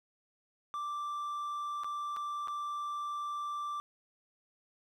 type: tone with dropouts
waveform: triangle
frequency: 1174.7 Hz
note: D6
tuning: in tune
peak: -33 dBFS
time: 0.74-3.8 s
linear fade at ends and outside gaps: 0 ms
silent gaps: 1.835-1.844 / 2.164-2.169 / 2.474-2.482 s
effects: none